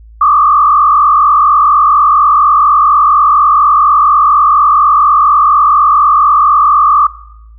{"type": "tone with frequency modulation", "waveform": "sine", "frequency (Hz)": 1181, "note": "D6", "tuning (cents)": 9, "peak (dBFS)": -4, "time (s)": [0.21, 7.07], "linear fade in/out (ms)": 5, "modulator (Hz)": 44.2, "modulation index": 1.5, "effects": ["noise-tail reverb RT60 0.8 s tail -18 dB re dry", "added 55 Hz sine -33 dBFS peak until 7.58 s"]}